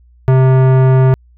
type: tone with tanh clipping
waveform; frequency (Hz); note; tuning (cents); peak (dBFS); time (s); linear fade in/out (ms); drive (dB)
sine; 130.81; C3; 0; -8; 0.28-1.14; 0; 18
effects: added 60 Hz sine -43 dBFS peak until 1.37 s